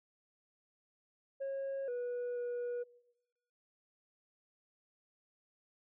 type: tone with pitch steps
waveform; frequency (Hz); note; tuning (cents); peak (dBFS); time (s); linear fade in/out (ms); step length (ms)
sine; 545 / 487.8 / 484.4; C#5 / B4 / B4; -29 / -21 / -34; -33; 1.4-2.84; 20; 480
effects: noise-tail reverb RT60 1.0 s tail -24 dB re dry + tanh soft clip ceiling -35 dBFS